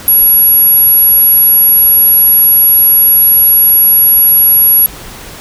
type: tone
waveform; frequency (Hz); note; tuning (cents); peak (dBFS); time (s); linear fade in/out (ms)
sine; 11340; F9; +25; -3; 0.08-4.86; 0
effects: pink hiss -29 dBFS RMS until 5.4 s